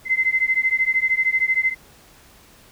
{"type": "beating tone pair", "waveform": "sine", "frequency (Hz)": [2057, 2070], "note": ["C7", "C7"], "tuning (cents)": [-30, -19], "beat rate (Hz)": 13, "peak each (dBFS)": -20, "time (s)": [0.05, 1.75], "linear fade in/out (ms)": 50, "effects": ["pink hiss -50 dBFS RMS until 2.71 s"]}